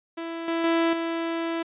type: tone with level steps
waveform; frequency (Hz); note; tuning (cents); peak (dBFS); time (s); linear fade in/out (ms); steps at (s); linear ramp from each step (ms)
sawtooth; 331.9; E4; +12; -27 / -20 / -16 / -22; 0.17-1.63; 10; 0.48 / 0.64 / 0.93; 2
effects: resampled to 8000 Hz